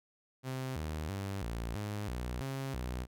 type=tone with pitch steps; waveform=sawtooth; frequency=130.6 / 77.4 / 98.2 / 57.4 / 103.9 / 61.4 / 135.1 / 62.1 Hz; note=C3 / D#2 / G2 / A#1 / G#2 / B1 / C#3 / B1; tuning=-3 / -9 / +4 / -26 / +1 / -9 / -44 / +10 cents; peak=-32 dBFS; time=0.43-3.07 s; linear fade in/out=50 ms; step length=330 ms; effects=none